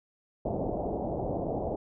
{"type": "low-pass noise", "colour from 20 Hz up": "white", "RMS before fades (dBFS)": -32, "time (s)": [0.45, 1.76], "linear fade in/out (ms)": 5, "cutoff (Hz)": 760, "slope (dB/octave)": 48, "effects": []}